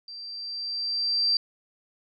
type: tone with level ramp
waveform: sine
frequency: 4699 Hz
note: D8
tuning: in tune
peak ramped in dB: -38 to -19 dBFS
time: 0.08-1.37 s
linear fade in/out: 2 ms
effects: none